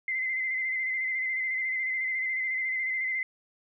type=tone with vibrato; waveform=sine; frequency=2064 Hz; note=C7; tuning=24 cents flat; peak=-27 dBFS; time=0.08-3.23 s; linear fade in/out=2 ms; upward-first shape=square; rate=14 Hz; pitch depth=28 cents each way; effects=none